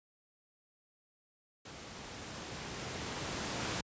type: noise with level ramp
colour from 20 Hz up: pink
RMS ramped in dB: -48 to -35 dBFS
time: 1.65-3.81 s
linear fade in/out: 5 ms
effects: high-pass 80 Hz 12 dB/octave + resampled to 16000 Hz